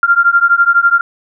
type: beating tone pair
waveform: sine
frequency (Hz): 1385 / 1397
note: F6 / F6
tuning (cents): -15 / 0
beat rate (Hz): 12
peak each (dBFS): -10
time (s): 0.03-1.01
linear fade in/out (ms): 2
effects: none